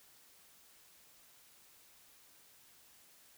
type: silence
effects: white hiss -63 dBFS RMS until 3.37 s